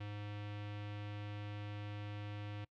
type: tone with low-pass filter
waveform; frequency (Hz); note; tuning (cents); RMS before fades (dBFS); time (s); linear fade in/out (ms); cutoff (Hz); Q
square; 103.6; G#2; -4; -45; 0-2.65; 10; 3000; 2
effects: noise-tail reverb RT60 0.1 s tail -23 dB re dry